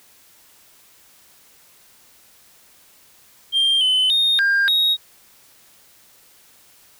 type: tone with pitch steps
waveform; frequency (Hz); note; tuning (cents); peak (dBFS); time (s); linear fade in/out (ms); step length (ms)
sine; 3184 / 3033 / 3693 / 1602 / 3771; G7 / F#7 / A#7 / G6 / A#7; +26 / +42 / -17 / +37 / +19; -12; 3.52-4.97; 50; 290
effects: tanh soft clip ceiling -13 dBFS + white hiss -52 dBFS RMS until 6.99 s